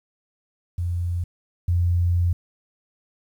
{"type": "tone pair in turn", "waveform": "sine", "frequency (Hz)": [87.31, 87.31], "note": ["F2", "F2"], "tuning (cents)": [0, 0], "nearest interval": "unison", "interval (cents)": 0, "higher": "neither", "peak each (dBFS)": [-22, -17], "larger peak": "second", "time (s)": [[0.78, 1.24], [1.68, 2.33]], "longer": "second", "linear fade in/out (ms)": 5, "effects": ["9-bit"]}